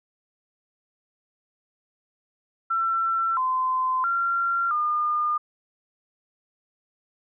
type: tone with pitch steps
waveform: sine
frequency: 1346 / 1030 / 1376 / 1212 Hz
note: E6 / C6 / F6 / D#6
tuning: +36 / -28 / -26 / -46 cents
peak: -21 dBFS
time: 2.7-5.38 s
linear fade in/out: 10 ms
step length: 670 ms
effects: none